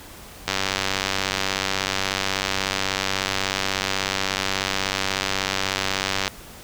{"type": "click train", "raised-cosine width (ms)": 0.2, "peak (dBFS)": -4, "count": 560, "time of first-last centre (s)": [0.48, 6.279], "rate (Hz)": 96.4, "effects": ["pink hiss -42 dBFS RMS until 6.63 s"]}